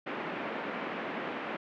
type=band-pass noise; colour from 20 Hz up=pink; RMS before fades=-37 dBFS; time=0.06-1.57 s; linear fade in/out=10 ms; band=210 to 2500 Hz; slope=24 dB/octave; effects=none